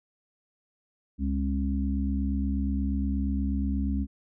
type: harmonic tone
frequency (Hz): 68.4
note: C#2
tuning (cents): -23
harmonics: 1 / 3 / 4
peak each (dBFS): -27 / -30 / -32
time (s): 1.18-4.07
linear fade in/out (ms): 50
effects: none